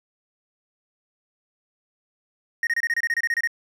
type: tone bursts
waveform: triangle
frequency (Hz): 1864.7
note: A#6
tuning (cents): 0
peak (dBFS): -18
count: 13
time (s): 2.63-3.474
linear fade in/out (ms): 2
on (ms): 40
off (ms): 27
effects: resampled to 32000 Hz